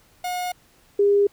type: tone pair in turn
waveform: 45% pulse / sine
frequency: 721 / 404.6 Hz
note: F#5 / G#4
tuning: -45 / -45 cents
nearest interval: minor seventh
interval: 1000 cents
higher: first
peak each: -25 / -14 dBFS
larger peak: second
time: 0.24-0.52 / 0.99-1.27 s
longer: neither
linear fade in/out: 5 ms
effects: pink hiss -57 dBFS RMS until 1.32 s